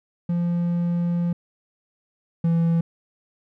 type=tone pair in turn; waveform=triangle; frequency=172.8 / 167.01 Hz; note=F3 / E3; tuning=-18 / +23 cents; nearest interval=minor second; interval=59 cents; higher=first; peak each=-18 / -15 dBFS; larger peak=second; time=0.29-1.33 / 2.44-2.81 s; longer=first; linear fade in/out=5 ms; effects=none